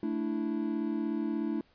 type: chord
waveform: triangle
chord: A suspended fourth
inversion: none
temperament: just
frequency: 220 / 293.3 / 330 Hz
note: A3 / D4 / E4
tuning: 0 / -2 / +2 cents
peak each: -32 dBFS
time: 0.03-1.61 s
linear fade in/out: 2 ms
effects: pink hiss -66 dBFS RMS until 1.74 s + resampled to 11025 Hz